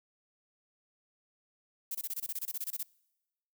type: noise bursts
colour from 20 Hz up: violet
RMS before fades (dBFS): -36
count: 15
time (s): 1.91-2.831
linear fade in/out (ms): 5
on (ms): 39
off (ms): 24
effects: noise-tail reverb RT60 1.0 s tail -25 dB re dry